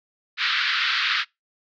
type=band-pass noise; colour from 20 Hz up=pink; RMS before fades=-23 dBFS; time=0.37-1.25 s; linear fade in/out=50 ms; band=1300 to 4500 Hz; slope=48 dB/octave; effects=noise-tail reverb RT60 0.2 s tail -25 dB re dry